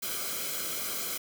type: noise with comb filter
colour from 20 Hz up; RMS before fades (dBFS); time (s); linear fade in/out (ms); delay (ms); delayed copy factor
white; -34; 0.02-1.18; 10; 1.1; -0.75
effects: none